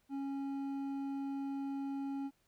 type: tone with hard clipping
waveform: triangle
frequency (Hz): 275.4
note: C#4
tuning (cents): -11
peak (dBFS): -38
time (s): 0.09-2.31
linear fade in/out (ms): 50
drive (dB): 10
effects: pink hiss -75 dBFS RMS until 2.47 s